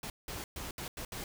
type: noise bursts at uneven times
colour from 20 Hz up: pink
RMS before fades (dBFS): -41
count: 6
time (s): 0.03-0.1 / 0.28-0.44 / 0.56-0.71 / 0.78-0.88 / 0.97-1.05 / 1.12-1.24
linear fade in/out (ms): 2
effects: none